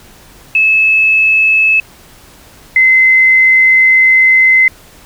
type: tone pair in turn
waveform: sine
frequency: 2600 / 2056 Hz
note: E7 / C7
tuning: -24 / -31 cents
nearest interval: major third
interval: 407 cents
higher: first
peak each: -6 / -4 dBFS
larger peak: second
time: 0.55-1.8 / 2.76-4.68 s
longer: second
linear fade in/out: 2 ms
effects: pink hiss -40 dBFS RMS until 5.05 s